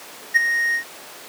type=tone with ADSR envelope; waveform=triangle; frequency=1864.7 Hz; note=A#6; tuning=in tune; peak=-6 dBFS; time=0.34-0.84 s; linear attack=25 ms; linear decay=13 ms; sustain=-10 dB; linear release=94 ms; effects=pink hiss -38 dBFS RMS until 1.28 s + high-pass 400 Hz 12 dB/octave